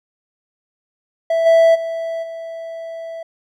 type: tone with level steps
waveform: triangle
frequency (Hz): 659.3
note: E5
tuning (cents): 0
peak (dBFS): -12 / -6 / -19 / -25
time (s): 1.3-3.23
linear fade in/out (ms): 5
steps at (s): 1.45 / 1.74 / 2.22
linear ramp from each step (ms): 20
effects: none